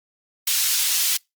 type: high-pass noise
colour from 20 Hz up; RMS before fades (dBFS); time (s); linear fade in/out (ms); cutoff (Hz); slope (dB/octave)
pink; -21; 0.47-1.17; 5; 3700; 12
effects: noise-tail reverb RT60 0.2 s tail -26 dB re dry + Opus 24 kbps